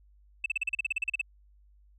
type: tone bursts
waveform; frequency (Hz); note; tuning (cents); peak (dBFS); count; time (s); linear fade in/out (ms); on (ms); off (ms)
sine; 2637; E7; 0; -23; 14; 0.44-1.214; 5; 20; 38
effects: tanh soft clip ceiling -24 dBFS + added 50 Hz sine -57 dBFS peak until 1.98 s